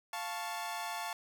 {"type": "chord", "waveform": "sawtooth", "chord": "F augmented", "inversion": "none", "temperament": "equal", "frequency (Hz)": [698.5, 880, 1108.7], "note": ["F5", "A5", "C#6"], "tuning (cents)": [0, 0, 0], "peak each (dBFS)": [-38, -36, -40], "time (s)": [0.13, 1.13], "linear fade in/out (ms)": 2, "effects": []}